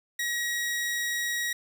sawtooth tone, 1903 Hz, A#6, 35 cents sharp, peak -24 dBFS, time 0.19-1.53 s, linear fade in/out 5 ms, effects none

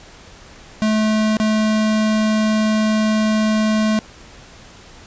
square tone with dropouts, 216.2 Hz, A3, 30 cents flat, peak -15 dBFS, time 0.82-3.99 s, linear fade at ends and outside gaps 0 ms, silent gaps 1.369-1.4 s, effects pink hiss -42 dBFS RMS until 5.06 s + resampled to 16000 Hz

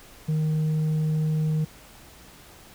sine tone with tanh clipping, 155.56 Hz, D#3, in tune, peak -22 dBFS, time 0.28-1.65 s, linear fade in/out 10 ms, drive 3 dB, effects pink hiss -49 dBFS RMS until 2.74 s

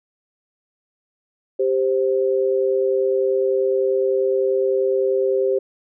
sine tone pair together, 393.3 / 523.3 Hz, G4 / C5, +6 / 0 cents, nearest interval perfect fourth, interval 494 cents, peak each -18 / -20 dBFS, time 1.59-5.59 s, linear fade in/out 10 ms, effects none

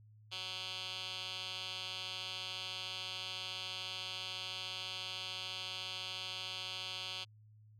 10% pulse tone with band-pass filter, 186.1 Hz, F#3, 10 cents sharp, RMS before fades -43 dBFS, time 0.31-7.25 s, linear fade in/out 20 ms, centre 3600 Hz, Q 7.7, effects added 107 Hz sine -58 dBFS peak until 7.79 s

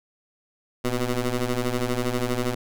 15% pulse ring-modulated tone, 122.8 Hz, B2, 9 cents flat, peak -14 dBFS, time 0.84-2.55 s, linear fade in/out 10 ms, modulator 129 Hz, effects none

